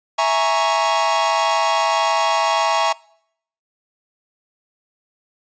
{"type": "chord", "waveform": "45% pulse", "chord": "A# half-diminished seventh", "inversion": "second", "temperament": "equal", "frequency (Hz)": [659.3, 830.6, 932.3, 1108.7], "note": ["E5", "G#5", "A#5", "C#6"], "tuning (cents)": [0, 0, 0, 0], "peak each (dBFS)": -21, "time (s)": [0.18, 2.93], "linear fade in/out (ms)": 10, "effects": ["noise-tail reverb RT60 0.7 s tail -24 dB re dry", "resampled to 16000 Hz"]}